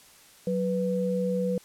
sine tone pair together, 185 / 493.9 Hz, F#3 / B4, 0 / 0 cents, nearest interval octave + perfect fourth, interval 1700 cents, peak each -27 dBFS, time 0.47-1.58 s, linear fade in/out 2 ms, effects white hiss -54 dBFS RMS until 1.64 s + low-pass 12000 Hz 12 dB/octave

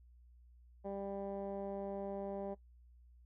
15% pulse tone with low-pass filter, 197.8 Hz, G3, 16 cents sharp, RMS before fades -42 dBFS, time 0.84-2.55 s, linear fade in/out 20 ms, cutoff 680 Hz, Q 2, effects noise-tail reverb RT60 0.1 s tail -18 dB re dry + added 60 Hz sine -59 dBFS peak until 3.25 s

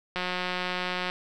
click train, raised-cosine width 0.3 ms, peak -14 dBFS, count 171, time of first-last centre 0.16-1.099 s, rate 181 Hz, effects none

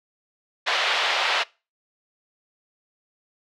white band-pass noise, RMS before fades -23 dBFS, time 0.66-1.44 s, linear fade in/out 20 ms, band 530 to 3700 Hz, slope 24 dB/octave, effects noise-tail reverb RT60 0.3 s tail -23 dB re dry

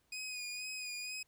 20% pulse tone with vibrato, 2485 Hz, D#7, 3 cents flat, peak -35 dBFS, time 0.12-1.23 s, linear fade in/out 5 ms, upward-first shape sine, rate 2.1 Hz, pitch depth 35 cents each way, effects pink hiss -75 dBFS RMS until 1.27 s

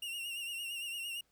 45% pulse tone with vibrato, 2794 Hz, F7, in tune, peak -38 dBFS, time 0.02-1.21 s, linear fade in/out 5 ms, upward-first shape sine, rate 8.8 Hz, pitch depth 55 cents each way, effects pink hiss -75 dBFS RMS until 1.31 s

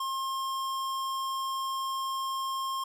sine tone with hard clipping, 1068 Hz, C6, 35 cents sharp, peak -32 dBFS, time 0-2.84 s, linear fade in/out 5 ms, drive 18 dB, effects none

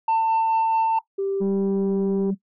sine tone with tremolo, 896 Hz, A5, 31 cents sharp, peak -14 dBFS, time 0.08-0.99 s, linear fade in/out 5 ms, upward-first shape sine, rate 4.6 Hz, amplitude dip 25%
sine tone, 392 Hz, G4, in tune, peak -21 dBFS, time 1.18-2.31 s, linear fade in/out 10 ms
sine tone with pitch glide, 196 to 193.41 Hz, G3 to G3, 0 to -23 cents, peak -20 dBFS, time 1.4-2.35 s, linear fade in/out 20 ms, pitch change -23 cents, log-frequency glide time 1.53-1.94 s
effects noise-tail reverb RT60 0.1 s tail -19 dB re dry + tanh soft clip ceiling -16 dBFS

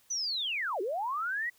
sine linear two-way sweep, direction down then up, 6110 to 349.2 to 1978 Hz, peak -30 dBFS, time 0.1-1.5 s, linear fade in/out 10 ms, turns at 0.81 s, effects white hiss -65 dBFS RMS until 1.58 s

